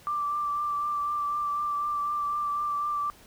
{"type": "tone with vibrato", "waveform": "sine", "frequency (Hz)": 1174.7, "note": "D6", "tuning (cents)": 0, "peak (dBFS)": -26, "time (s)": [0.07, 3.1], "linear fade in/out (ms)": 0, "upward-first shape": "triangle", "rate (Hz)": 4, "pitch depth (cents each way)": 22, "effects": ["pink hiss -54 dBFS RMS until 3.26 s"]}